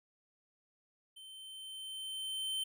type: tone with level ramp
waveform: square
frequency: 3094 Hz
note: G7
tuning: 23 cents flat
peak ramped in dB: -51 to -34 dBFS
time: 1.16-2.64 s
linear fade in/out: 10 ms
effects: none